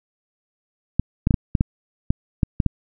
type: clicks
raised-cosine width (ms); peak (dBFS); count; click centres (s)
5; -4; 10; 0.996 / 1.271 / 1.308 / 1.342 / 1.552 / 1.609 / 2.105 / 2.432 / 2.602 / 2.663
effects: none